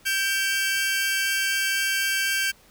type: tone cluster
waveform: sawtooth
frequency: 1574 / 2293 / 2701 Hz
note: G6 / D7 / E7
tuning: +7 / -42 / +42 cents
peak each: -20 / -26 / -28 dBFS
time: 0.05-2.52 s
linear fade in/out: 20 ms
effects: pink hiss -55 dBFS RMS until 2.7 s